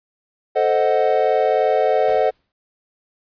triangle chord, A diminished seventh, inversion none, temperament equal, 440 / 523.3 / 622.3 / 740 Hz, A4 / C5 / Eb5 / Gb5, 0 / 0 / 0 / 0 cents, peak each -18 dBFS, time 0.55-2.31 s, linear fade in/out 20 ms
pink noise with exponential decay, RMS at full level -37 dBFS, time 2.08-2.52 s, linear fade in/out 1 ms, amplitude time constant 94 ms
effects resampled to 11025 Hz

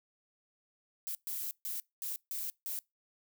violet noise bursts at uneven times, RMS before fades -38 dBFS, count 6, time 1.07-1.15 / 1.27-1.51 / 1.65-1.8 / 2.02-2.16 / 2.31-2.5 / 2.66-2.79 s, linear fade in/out 0 ms, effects noise-tail reverb RT60 0.2 s tail -24 dB re dry

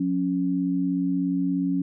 sine tone pair together, 179.61 / 276.5 Hz, F3 / C#4, +49 / -4 cents, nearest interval perfect fifth, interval 747 cents, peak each -26 / -23 dBFS, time 0-1.82 s, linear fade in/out 5 ms, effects none

